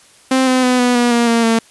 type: tone with pitch steps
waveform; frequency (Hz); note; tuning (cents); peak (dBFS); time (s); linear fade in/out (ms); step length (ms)
sawtooth; 261.6 / 256.4 / 251.2 / 246.2 / 241.3 / 236.4 / 231.7 / 227.1; C4 / C4 / B3 / B3 / B3 / A#3 / A#3 / A#3; 0 / -35 / +30 / -5 / -40 / +24 / -10 / -45; -7; 0.31-1.59; 5; 160
effects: white hiss -47 dBFS RMS until 1.7 s + resampled to 24000 Hz